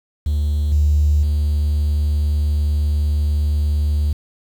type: tone with level steps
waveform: triangle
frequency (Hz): 74.3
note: D2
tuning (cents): +21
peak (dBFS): -13 / -8 / -12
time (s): 0.26-4.13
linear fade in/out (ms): 5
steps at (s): 0.72 / 1.23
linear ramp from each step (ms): 2
effects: tanh soft clip ceiling -9 dBFS + 7-bit